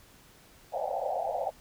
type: band-pass noise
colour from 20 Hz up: white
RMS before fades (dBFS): -32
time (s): 0.72-1.51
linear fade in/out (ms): 20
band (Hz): 510 to 820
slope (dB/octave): 96
effects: pink hiss -57 dBFS RMS until 1.6 s